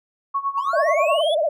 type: tone with tremolo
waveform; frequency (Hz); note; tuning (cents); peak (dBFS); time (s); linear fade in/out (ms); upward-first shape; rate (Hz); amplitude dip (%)
sine; 1107; C#6; -3; -18; 0.34-1.21; 10; sine; 9.3; 85
type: linear sweep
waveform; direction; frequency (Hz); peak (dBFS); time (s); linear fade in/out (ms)
triangle; up; 880 to 3503; -24; 0.57-1.35; 10
type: tone with vibrato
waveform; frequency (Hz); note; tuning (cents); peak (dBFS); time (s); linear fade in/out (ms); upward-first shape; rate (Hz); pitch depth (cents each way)
sine; 630; D#5; +21; -17; 0.73-1.49; 5; triangle; 17; 170
effects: none